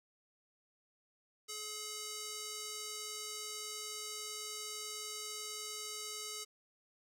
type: tone with band-pass filter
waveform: square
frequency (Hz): 425.4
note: G#4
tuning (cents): +42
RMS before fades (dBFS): -44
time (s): 1.48-6.45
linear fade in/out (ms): 20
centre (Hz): 6800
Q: 1.3
effects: none